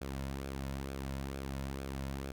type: tone with flanger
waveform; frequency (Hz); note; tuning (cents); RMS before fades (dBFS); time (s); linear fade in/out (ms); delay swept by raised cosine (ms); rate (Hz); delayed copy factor
sawtooth; 67.8; C#2; -38; -40; 0.01-2.32; 5; 1 to 2.6; 2.2; -0.5
effects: none